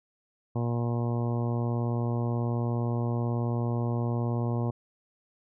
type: harmonic tone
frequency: 118.8 Hz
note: A#2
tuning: 33 cents sharp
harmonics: 1 / 2 / 3 / 4 / 5 / 6 / 7 / 8 / 9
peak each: -27 / -33 / -37 / -39 / -41 / -43 / -44 / -45 / -46 dBFS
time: 0.55-4.71 s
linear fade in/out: 10 ms
effects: none